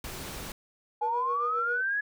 pink noise, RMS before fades -39 dBFS, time 0.04-0.52 s, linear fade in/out 2 ms
triangle tone with tremolo, 479.4 Hz, A#4, 48 cents sharp, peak -30 dBFS, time 1.01-1.82 s, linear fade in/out 20 ms, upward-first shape triangle, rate 7.4 Hz, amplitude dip 80%
sine linear sweep, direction up, 830.6 to 1700 Hz, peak -26 dBFS, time 1.01-2.01 s, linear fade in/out 10 ms
effects none

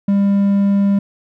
triangle tone, 199.5 Hz, G3, 31 cents sharp, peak -9 dBFS, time 0.08-0.99 s, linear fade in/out 5 ms, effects none

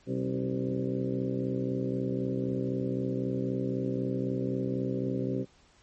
harmonic tone with a mistuned harmonic, 63.9 Hz, C2, 40 cents flat, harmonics 2 / 3 / 4 / 5 / 6 / 7 / 8 / 9, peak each -34 / -35 / -33 / -42 / -35 / -45 / -38 / -47 dBFS, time 0.06-5.46 s, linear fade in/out 50 ms, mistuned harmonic 4, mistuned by +75 cents, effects pink hiss -62 dBFS RMS until 5.82 s + MP3 32 kbps

